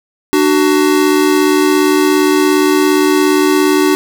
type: tone pair together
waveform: square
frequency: 297.6 / 374.9 Hz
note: D4 / F#4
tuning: +23 / +23 cents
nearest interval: major third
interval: 400 cents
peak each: -12 dBFS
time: 0.33-3.95 s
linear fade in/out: 0 ms
effects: 8-bit